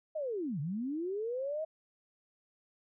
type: linear two-way sweep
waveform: sine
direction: down then up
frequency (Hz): 645 to 134.5 to 645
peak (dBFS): -33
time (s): 0.15-1.65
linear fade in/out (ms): 10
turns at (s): 0.6
effects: none